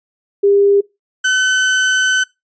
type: tone pair in turn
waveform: sine / 35% pulse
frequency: 401.4 / 1518.2 Hz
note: G4 / F#6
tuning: +41 / +44 cents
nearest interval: octave + major seventh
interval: 2303 cents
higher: second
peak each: -8 / -10 dBFS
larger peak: first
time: 0.43-0.81 / 1.24-2.24 s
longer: second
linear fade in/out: 10 ms
effects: noise-tail reverb RT60 0.2 s tail -21 dB re dry + resampled to 16000 Hz